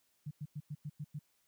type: tone bursts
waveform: sine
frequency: 148.4 Hz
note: D3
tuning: 18 cents sharp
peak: -38 dBFS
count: 7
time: 0.26-1.192 s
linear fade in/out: 10 ms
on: 50 ms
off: 97 ms
effects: white hiss -75 dBFS RMS until 1.47 s